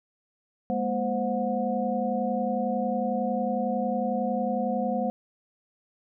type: tone cluster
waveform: sine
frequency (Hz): 206 / 237 / 521 / 727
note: G#3 / A#3 / C5 / F#5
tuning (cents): -14 / +29 / -7 / -31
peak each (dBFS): -30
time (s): 0.7-5.1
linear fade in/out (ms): 0
effects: none